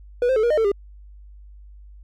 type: tone with pitch steps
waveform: triangle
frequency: 487.2 / 523 / 434.1 / 475 / 611 / 446.7 / 401.6 Hz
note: B4 / C5 / A4 / A#4 / D#5 / A4 / G4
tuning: -24 / -1 / -23 / +33 / -32 / +26 / +42 cents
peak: -14 dBFS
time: 0.22-0.717 s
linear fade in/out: 2 ms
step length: 71 ms
effects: added 50 Hz sine -41 dBFS peak until 2.03 s